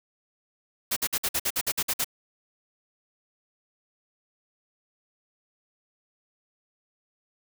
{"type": "noise bursts", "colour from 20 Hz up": "white", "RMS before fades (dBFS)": -26, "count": 11, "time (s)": [0.91, 2.045], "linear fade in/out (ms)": 10, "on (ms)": 55, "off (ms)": 53, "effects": []}